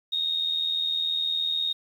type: tone with amplitude modulation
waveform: sine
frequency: 3723 Hz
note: A#7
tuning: 3 cents flat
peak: -21 dBFS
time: 0.12-1.73 s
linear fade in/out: 10 ms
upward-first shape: sine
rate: 79.9 Hz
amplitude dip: 65%
effects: 9-bit